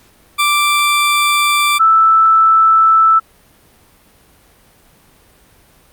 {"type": "tone pair in turn", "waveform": ["20% pulse", "sine"], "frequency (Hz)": [1174.7, 1318.6], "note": ["D6", "E6"], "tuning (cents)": [0, 0], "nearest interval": "major second", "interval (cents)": 200, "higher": "second", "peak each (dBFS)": -6, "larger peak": "neither", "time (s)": [[0.38, 1.79], [1.79, 3.2]], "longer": "neither", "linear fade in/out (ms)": 20, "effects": ["pink hiss -49 dBFS RMS until 5.92 s", "Opus 48 kbps"]}